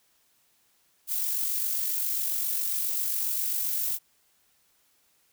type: noise with amplitude modulation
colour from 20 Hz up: violet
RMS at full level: -27 dBFS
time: 1.07-3.99 s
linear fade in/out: 50 ms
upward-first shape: sine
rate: 47.4 Hz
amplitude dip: 35%
effects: white hiss -67 dBFS RMS until 5.32 s